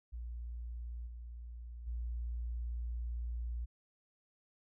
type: tone with level steps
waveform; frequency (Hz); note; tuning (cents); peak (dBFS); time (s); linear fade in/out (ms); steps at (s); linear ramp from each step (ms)
sine; 58.9; A#1; +19; -40 / -44 / -36; 0.12-3.66; 20; 1.06 / 1.86; 20
effects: none